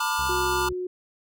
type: chord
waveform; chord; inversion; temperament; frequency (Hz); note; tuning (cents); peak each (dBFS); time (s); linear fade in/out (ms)
square; B half-diminished seventh; third; just; 889 / 987.8 / 1185.3 / 1422.4; A5 / B5 / D6 / F6; +18 / 0 / +16 / +31; -30; 0-0.69; 5
type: harmonic tone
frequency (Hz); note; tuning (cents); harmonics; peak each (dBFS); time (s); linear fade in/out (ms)
66.4; C2; +26; 1 / 2 / 3 / 4 / 5 / 6 / 7 / 8 / 9; -34 / -42 / -50 / -54 / -58 / -52 / -56 / -61 / -63; 0.18-0.73; 10
type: tone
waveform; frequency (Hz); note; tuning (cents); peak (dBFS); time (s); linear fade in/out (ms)
sine; 363.9; F#4; -29; -27; 0.29-0.87; 5
effects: none